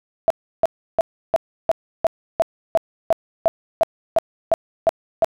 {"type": "tone bursts", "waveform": "sine", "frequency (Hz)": 659.3, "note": "E5", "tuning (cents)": 0, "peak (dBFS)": -11, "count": 15, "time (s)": [0.28, 5.245], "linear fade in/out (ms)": 0, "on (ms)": 23, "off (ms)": 330, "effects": []}